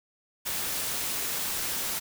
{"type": "noise", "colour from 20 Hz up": "white", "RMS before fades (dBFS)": -31, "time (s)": [0.45, 2], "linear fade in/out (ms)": 20, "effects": []}